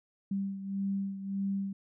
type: beating tone pair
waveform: sine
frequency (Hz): 196 / 197.7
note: G3 / G3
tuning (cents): 0 / +15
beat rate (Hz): 1.7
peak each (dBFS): -32 / -38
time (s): 0.31-1.73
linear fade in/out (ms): 5
effects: none